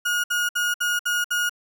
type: tone bursts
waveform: 35% pulse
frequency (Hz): 1438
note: F#6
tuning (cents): -50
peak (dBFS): -19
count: 6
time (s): 0.05-1.495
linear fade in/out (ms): 10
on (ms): 190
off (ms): 61
effects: none

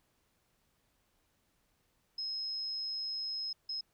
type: tone bursts at uneven times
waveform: sine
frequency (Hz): 5140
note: E8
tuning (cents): -45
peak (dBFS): -35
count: 2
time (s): 2.18-3.53 / 3.69-3.81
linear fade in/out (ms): 5
effects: pink hiss -75 dBFS RMS until 3.93 s

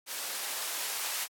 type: noise with band-pass filter sweep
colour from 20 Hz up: violet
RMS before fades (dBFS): -36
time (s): 0.06-1.28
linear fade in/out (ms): 50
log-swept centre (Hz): 450 to 700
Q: 0.74
effects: AAC 64 kbps

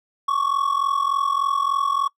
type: ring-modulated tone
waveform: triangle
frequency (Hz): 1119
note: C#6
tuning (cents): +16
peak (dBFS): -14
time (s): 0.28-2.08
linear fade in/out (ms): 2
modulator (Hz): 21.7
effects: noise-tail reverb RT60 0.1 s tail -22 dB re dry

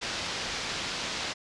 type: low-pass noise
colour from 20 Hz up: white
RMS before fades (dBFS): -34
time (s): 0.01-1.34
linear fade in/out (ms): 20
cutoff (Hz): 5400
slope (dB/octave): 24
effects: resampled to 24000 Hz

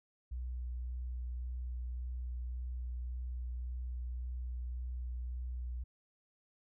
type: tone with vibrato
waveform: sine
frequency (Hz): 61.5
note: B1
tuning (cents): -7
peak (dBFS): -37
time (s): 0.31-5.84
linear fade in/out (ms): 10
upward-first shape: sine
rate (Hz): 1.8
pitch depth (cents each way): 13
effects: none

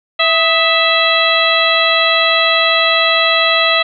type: harmonic tone with a mistuned harmonic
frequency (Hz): 659.3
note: E5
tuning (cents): 0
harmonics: 1 / 2 / 3 / 4 / 5 / 6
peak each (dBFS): -17 / -17 / -17 / -17 / -17 / -17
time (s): 0.19-3.83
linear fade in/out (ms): 10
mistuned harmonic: 2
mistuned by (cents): -67
effects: none

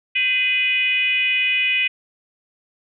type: tone with frequency modulation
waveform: sine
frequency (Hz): 2489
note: D#7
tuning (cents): 0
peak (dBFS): -16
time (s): 0.15-1.88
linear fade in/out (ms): 10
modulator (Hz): 460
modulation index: 0.85
effects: none

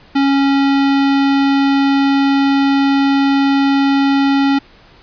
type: tone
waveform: square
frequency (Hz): 276.2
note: C#4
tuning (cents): -6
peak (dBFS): -11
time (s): 0.15-4.59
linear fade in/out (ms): 10
effects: pink hiss -45 dBFS RMS until 5.02 s + resampled to 11025 Hz

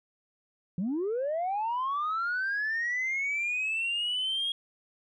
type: linear sweep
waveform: sine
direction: up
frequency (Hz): 164.81 to 3289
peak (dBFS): -26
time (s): 0.78-4.52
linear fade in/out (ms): 2
effects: tanh soft clip ceiling -25 dBFS

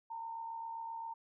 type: tone with amplitude modulation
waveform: sine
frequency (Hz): 913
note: A#5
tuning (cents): -36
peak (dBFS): -38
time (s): 0.1-1.14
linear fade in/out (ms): 10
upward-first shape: sine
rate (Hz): 67.6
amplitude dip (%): 45
effects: none

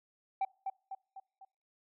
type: tone with echo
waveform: sine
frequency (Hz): 775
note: G5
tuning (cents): -20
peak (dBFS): -26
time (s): 0.41-0.45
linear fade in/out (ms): 5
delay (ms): 250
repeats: 4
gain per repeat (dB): -6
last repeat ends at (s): 1.45
effects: noise-tail reverb RT60 0.5 s tail -26 dB re dry + tanh soft clip ceiling -28 dBFS

